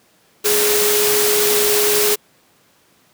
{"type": "tone in noise", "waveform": "sine", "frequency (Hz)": 417.8, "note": "G#4", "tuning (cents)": 10, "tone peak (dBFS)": -17, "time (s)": [0.44, 2.16], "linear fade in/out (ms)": 20, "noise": "white", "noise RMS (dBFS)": -17, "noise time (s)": [0.44, 2.16], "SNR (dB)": -3, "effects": ["pink hiss -55 dBFS RMS until 3.13 s", "high-pass 150 Hz 12 dB/octave"]}